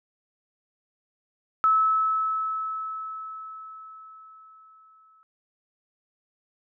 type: tone with exponential decay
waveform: sine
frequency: 1300 Hz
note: E6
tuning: 24 cents flat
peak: -16 dBFS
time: 1.64-5.23 s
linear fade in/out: 0 ms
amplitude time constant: 780 ms
effects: none